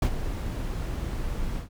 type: noise with ADSR envelope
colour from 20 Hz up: brown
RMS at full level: -19 dBFS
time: 0.02-1.69 s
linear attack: 5 ms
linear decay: 67 ms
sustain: -11 dB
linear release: 120 ms
effects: none